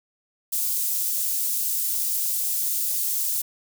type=high-pass noise; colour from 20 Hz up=white; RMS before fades=-25 dBFS; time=0.52-3.42 s; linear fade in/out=10 ms; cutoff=7700 Hz; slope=12 dB/octave; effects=none